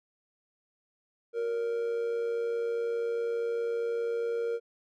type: tone with amplitude modulation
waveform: triangle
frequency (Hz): 466.2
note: A#4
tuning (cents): 0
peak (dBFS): -24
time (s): 1.33-4.6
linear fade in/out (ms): 50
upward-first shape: sine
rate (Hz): 100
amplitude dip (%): 50
effects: none

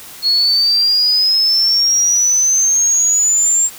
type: exponential sweep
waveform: sine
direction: up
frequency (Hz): 4307 to 7459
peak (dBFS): -10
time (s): 0.22-3.7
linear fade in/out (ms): 50
effects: white hiss -35 dBFS RMS until 3.78 s

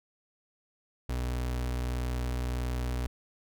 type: tone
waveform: 35% pulse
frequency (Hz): 61.6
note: B1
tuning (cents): -4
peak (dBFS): -28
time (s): 1.09-3.07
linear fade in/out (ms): 5
effects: none

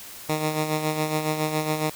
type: tone with tremolo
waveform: 10% pulse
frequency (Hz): 154.6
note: D#3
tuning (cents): -11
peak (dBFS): -13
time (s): 0.29-1.9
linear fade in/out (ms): 2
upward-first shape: sine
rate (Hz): 7.2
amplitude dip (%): 55
effects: white hiss -41 dBFS RMS until 1.95 s

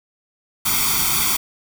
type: noise with comb filter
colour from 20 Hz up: white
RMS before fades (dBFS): -19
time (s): 0.65-1.37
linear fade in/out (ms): 10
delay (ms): 0.87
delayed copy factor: +0.95
effects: none

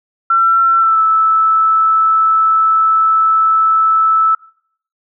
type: tone with pitch glide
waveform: sine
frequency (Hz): 1349 to 1312.1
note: E6 to E6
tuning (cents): +40 to -8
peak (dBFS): -8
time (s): 0.3-4.35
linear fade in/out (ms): 5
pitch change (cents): -48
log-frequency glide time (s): 0.76-1
effects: noise-tail reverb RT60 0.6 s tail -22 dB re dry

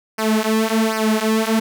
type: tone with flanger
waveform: sawtooth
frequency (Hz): 220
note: A3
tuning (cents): 0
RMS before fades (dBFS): -18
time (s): 0.18-1.6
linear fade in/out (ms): 10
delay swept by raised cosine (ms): 0.27 to 5.97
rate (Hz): 1.3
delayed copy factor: -0.9
effects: none

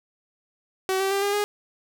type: tone with pitch steps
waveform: sawtooth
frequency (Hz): 379.1 / 387.3 / 395.7 / 404.2 / 412.9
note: F#4 / G4 / G4 / G#4 / G#4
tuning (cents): +42 / -21 / +16 / -47 / -10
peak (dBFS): -18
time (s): 0.89-1.44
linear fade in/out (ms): 0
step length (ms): 110
effects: none

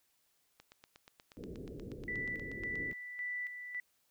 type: click train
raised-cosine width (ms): 0.2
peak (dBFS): -36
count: 19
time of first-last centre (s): 0.6-2.756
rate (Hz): 8.35
type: low-pass noise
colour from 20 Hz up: white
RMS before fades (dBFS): -46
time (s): 1.37-2.93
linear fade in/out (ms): 0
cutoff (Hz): 470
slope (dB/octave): 48
type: tone with tremolo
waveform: sine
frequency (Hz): 1975.5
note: B6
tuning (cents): 0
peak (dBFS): -36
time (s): 2.08-3.8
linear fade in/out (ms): 2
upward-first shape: square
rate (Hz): 1.8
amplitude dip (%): 55
effects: white hiss -75 dBFS RMS until 4.1 s

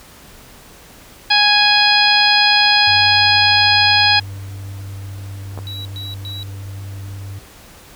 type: harmonic tone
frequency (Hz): 830.6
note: G#5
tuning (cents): 0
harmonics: 1 / 2 / 3 / 4 / 5 / 6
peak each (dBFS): -17 / -17 / -17 / -17 / -17 / -17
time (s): 1.3-4.2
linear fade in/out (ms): 10
type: tone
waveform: triangle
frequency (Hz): 98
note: G2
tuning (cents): 0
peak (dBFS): -25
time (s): 2.87-7.39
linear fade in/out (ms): 5
type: clicks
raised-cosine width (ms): 1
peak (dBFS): -17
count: 2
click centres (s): 5.576 / 5.589
type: tone bursts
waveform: triangle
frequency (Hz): 3902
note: B7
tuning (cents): -22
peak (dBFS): -27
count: 3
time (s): 5.67-6.43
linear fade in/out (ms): 0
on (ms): 180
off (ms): 110
effects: pink hiss -42 dBFS RMS until 7.95 s

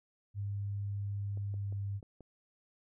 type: tone with pitch glide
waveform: sine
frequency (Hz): 100.8 to 99.93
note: G2 to G2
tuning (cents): +49 to +34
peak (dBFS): -34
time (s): 0.34-2.01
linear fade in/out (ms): 50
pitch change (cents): -15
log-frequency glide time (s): 1.35-1.79
type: clicks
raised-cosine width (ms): 2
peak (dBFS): -39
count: 5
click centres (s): 1.374 / 1.541 / 1.725 / 2.028 / 2.207
effects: none

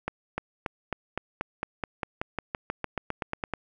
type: accelerating click train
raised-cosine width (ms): 0.5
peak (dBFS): -14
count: 20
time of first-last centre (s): 0.08-3.537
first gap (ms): 300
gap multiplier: 0.94
effects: none

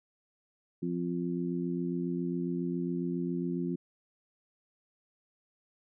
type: harmonic tone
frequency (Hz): 87.31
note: F2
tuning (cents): 0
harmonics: 2 / 3 / 4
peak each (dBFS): -33 / -35 / -36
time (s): 0.82-3.76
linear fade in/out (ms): 10
effects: none

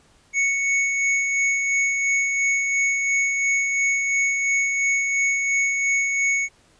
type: tone with tremolo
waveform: square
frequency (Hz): 2217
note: C#7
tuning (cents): 0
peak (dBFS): -18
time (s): 0.33-6.49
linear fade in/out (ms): 50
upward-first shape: sine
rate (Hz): 2.9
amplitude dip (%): 35
effects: pink hiss -57 dBFS RMS until 6.79 s + resampled to 22050 Hz

